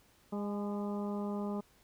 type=harmonic tone with a mistuned harmonic; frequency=204 Hz; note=G#3; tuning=31 cents flat; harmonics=1 / 2 / 3 / 4 / 5 / 6; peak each=-35 / -41 / -45 / -47 / -49 / -51 dBFS; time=0.32-1.61 s; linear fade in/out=10 ms; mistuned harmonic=4; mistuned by=+31 cents; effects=pink hiss -66 dBFS RMS until 1.83 s